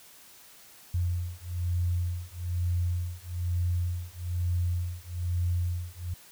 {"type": "beating tone pair", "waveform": "sine", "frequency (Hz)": [87.31, 88.41], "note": ["F2", "F2"], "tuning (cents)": [0, 22], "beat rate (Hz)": 1.1, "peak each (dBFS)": -30, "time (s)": [0.94, 6.14], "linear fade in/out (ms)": 5, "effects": ["white hiss -53 dBFS RMS until 6.31 s"]}